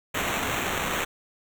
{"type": "noise with sample-and-hold", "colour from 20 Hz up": "violet", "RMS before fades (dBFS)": -28, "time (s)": [0.14, 1.05], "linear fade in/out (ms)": 10, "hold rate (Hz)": 4900, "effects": []}